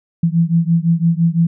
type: beating tone pair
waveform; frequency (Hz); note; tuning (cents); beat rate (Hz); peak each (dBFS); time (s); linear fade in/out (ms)
sine; 164.81 / 170.71; E3 / F3; 0 / -39; 5.9; -14 / -15; 0.23-1.47; 5
effects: none